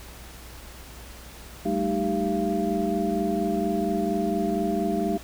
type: tone cluster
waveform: sine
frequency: 193.2 / 217.5 / 309.3 / 391.5 / 685 Hz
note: G3 / A3 / D#4 / G4 / F5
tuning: -25 / -20 / -10 / -2 / -34 cents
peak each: -29 dBFS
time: 1.65-5.18 s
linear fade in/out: 10 ms
effects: added 60 Hz sine -44 dBFS peak until 5.23 s + pink hiss -45 dBFS RMS until 5.23 s